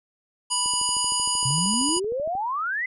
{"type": "harmonic tone", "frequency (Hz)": 980, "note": "B5", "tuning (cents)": -14, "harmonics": [1, 3, 5, 7, 9, 10], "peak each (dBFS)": [-29, -29, -29, -29, -29, -29], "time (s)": [0.5, 2], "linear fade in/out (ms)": 20}
{"type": "click train", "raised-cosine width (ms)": 2, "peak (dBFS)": -29, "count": 23, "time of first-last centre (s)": [0.66, 2.352], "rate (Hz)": 13}
{"type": "exponential sweep", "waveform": "sine", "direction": "up", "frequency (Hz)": [125.7, 2075], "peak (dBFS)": -24, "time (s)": [1.45, 2.86], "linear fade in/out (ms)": 5}
{"effects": []}